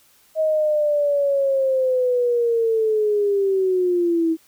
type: linear sweep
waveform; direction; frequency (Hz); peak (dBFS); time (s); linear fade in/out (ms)
sine; down; 634 to 320.5; -16; 0.35-4.37; 50
effects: white hiss -56 dBFS RMS until 4.47 s